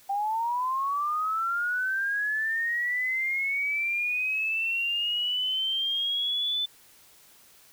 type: linear sweep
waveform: sine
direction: up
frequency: 783 to 3525 Hz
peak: -25 dBFS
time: 0.09-6.66 s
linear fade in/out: 10 ms
effects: white hiss -56 dBFS RMS until 7.72 s